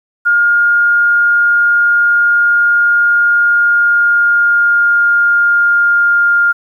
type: tone with pitch glide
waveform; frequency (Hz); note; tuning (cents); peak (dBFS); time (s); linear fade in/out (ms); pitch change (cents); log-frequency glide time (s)
sine; 1417 to 1405.6; F6 to F6; +25 to +11; -7; 0.25-6.53; 20; -14; 3.53-6.4
effects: 8-bit